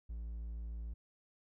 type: tone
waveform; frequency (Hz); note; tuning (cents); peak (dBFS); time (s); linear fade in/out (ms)
triangle; 56.7; A#1; -47; -38; 0.09-0.94; 10
effects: none